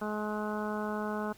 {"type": "harmonic tone", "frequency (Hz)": 211.6, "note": "G#3", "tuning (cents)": 33, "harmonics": [1, 2, 3, 4, 5, 6, 7], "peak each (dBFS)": [-35, -38, -40, -41, -42, -43, -43], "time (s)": [0.01, 1.33], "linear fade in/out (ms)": 10, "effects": ["pink hiss -58 dBFS RMS until 1.37 s"]}